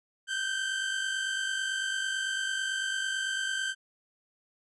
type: tone pair together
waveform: 30% pulse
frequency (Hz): 1519 / 1568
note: F#6 / G6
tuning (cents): +45 / 0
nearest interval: minor second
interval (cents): 55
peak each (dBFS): -33 / -28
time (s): 0.27-3.75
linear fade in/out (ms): 50
effects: resampled to 24000 Hz